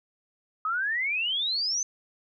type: exponential sweep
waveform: sine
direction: up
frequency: 1244.5 to 6272 Hz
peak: -25 dBFS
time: 0.65-1.83 s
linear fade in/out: 2 ms
effects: none